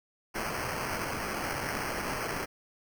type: noise with sample-and-hold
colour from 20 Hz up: white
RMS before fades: -34 dBFS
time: 0.34-2.46 s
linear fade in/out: 20 ms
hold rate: 3675 Hz
effects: none